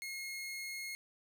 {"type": "tone", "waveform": "sawtooth", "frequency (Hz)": 2156, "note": "C#7", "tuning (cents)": -49, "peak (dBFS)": -37, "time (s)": [0.02, 0.95], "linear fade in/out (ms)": 0, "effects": []}